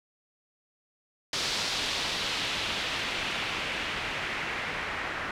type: noise with low-pass filter sweep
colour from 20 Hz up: white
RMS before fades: -32 dBFS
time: 1.33-5.31 s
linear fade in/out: 2 ms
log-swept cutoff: 4600 to 1800 Hz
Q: 1.6
effects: none